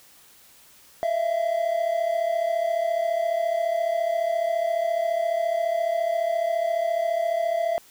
triangle tone pair together, 642 / 676.5 Hz, E5 / E5, -46 / +45 cents, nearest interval minor second, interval 91 cents, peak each -25 / -21 dBFS, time 1.03-7.78 s, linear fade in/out 0 ms, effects white hiss -53 dBFS RMS until 7.9 s

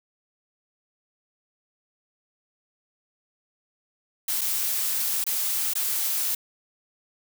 blue noise with dropouts, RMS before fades -26 dBFS, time 4.28-6.35 s, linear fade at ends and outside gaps 5 ms, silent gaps 4.411-4.414 / 5.241-5.265 / 5.736-5.753 s, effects none

